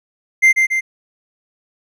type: tone with echo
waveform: triangle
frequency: 2089 Hz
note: C7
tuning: 3 cents flat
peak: -5 dBFS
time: 0.42-0.53 s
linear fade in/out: 20 ms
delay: 140 ms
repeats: 2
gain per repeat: -4 dB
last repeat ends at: 0.81 s
effects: none